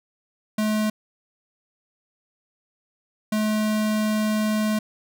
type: tone pair in turn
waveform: square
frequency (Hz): 214.5 / 214.5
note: A3 / A3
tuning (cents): -44 / -44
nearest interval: unison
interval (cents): 0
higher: neither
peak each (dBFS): -21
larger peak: neither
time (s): 0.58-0.9 / 3.32-4.79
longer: second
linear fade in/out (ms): 5
effects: none